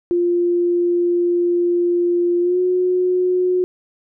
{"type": "tone with pitch glide", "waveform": "sine", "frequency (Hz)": [349.2, 364], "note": ["F4", "F#4"], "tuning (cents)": [0, -28], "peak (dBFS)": -14, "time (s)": [0.11, 3.64], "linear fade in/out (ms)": 0, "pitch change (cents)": 72, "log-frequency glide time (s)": [2.41, 2.59], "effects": []}